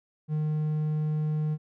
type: tone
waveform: triangle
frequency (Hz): 153.2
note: D#3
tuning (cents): -27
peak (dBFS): -23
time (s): 0.28-1.58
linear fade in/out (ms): 50
effects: none